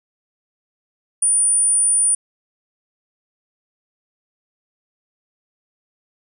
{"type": "tone", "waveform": "sine", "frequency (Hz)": 9397, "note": "D9", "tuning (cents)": 0, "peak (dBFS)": -13, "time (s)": [1.22, 2.15], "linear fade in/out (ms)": 5, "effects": []}